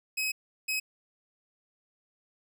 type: tone bursts at uneven times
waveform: sawtooth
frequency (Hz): 2545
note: D#7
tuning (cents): +39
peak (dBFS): -25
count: 2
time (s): 0.17-0.32 / 0.68-0.8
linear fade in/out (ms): 10
effects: none